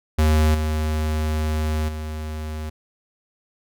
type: tone with level steps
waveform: square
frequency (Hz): 77.4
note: D#2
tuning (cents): -9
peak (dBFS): -15 / -21 / -28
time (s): 0.18-2.7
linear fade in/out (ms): 10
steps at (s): 0.54 / 1.88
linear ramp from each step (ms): 10
effects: none